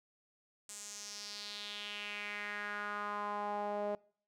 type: tone with band-pass filter sweep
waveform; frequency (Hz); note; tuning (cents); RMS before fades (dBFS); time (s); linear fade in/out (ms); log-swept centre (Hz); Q
sawtooth; 206.4; G#3; -10; -41; 0.69-3.95; 2; 7900 to 600; 3.4
effects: noise-tail reverb RT60 0.5 s tail -24 dB re dry